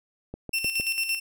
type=click train; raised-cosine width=2 ms; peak=-22 dBFS; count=4; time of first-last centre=0.34-0.799 s; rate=6.54 Hz
type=tone with tremolo; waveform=sawtooth; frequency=2700 Hz; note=E7; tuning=41 cents sharp; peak=-20 dBFS; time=0.53-1.2 s; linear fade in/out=10 ms; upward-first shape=square; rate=8.9 Hz; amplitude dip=55%
effects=none